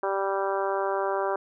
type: harmonic tone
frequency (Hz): 195.4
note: G3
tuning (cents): -5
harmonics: 2 / 3 / 4 / 5 / 6 / 7 / 8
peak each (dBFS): -29 / -30 / -32 / -32 / -35 / -37 / -39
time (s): 0.03-1.36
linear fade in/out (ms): 2
effects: none